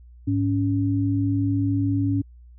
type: tone pair together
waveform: sine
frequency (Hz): 104.6 / 280.1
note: G#2 / C#4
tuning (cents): +13 / +18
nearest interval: octave + perfect fourth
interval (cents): 1705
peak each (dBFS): -22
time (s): 0.27-2.22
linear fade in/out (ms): 10
effects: added 60 Hz sine -44 dBFS peak until 2.58 s